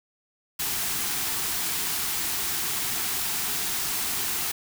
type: band-stop noise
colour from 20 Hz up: white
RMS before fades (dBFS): -28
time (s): 0.59-4.52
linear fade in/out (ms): 10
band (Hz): 450 to 660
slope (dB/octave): 96
effects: none